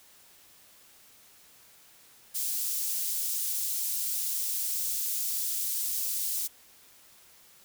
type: high-pass noise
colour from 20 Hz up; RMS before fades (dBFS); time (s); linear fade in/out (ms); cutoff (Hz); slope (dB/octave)
white; -31; 2.34-6.48; 20; 6000; 12
effects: white hiss -57 dBFS RMS until 7.64 s